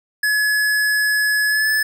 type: tone with pitch glide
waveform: square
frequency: 1700 to 1733.7 Hz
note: G#6 to A6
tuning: +40 to -26 cents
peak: -16 dBFS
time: 0.23-1.83 s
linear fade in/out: 5 ms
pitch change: +34 cents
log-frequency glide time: 1.48-1.69 s
effects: none